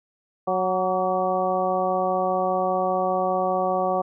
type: harmonic tone with a mistuned harmonic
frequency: 185 Hz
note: F#3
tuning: in tune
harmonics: 1 / 2 / 3 / 4 / 5 / 6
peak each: -32 / -29 / -25 / -24 / -34 / -29 dBFS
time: 0.47-4.02 s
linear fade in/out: 10 ms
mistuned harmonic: 6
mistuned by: +44 cents
effects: none